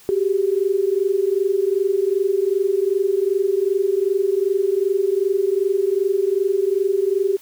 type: tone pair together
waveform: sine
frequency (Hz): 380 / 402.6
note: F#4 / G4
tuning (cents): +46 / +46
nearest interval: minor second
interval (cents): 100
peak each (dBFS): -19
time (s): 0.09-7.37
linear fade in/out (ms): 0
effects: white hiss -48 dBFS RMS until 7.41 s